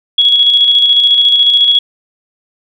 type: tone with tremolo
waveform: sine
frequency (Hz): 3344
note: G#7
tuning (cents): +11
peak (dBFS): -4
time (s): 0.18-1.79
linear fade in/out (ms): 5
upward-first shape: square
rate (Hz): 14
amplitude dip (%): 35
effects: none